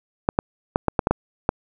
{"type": "clicks", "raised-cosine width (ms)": 1, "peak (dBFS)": -3, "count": 8, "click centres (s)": [0.289, 0.389, 0.759, 0.883, 0.992, 1.071, 1.11, 1.491], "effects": []}